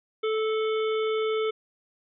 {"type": "harmonic tone with a mistuned harmonic", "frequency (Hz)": 436.9, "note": "A4", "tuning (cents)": -12, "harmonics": [1, 3, 5, 7, 8], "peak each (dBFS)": [-24, -34, -38, -41, -42], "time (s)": [0.23, 1.51], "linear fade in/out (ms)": 10, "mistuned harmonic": 5, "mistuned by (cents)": 15, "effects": []}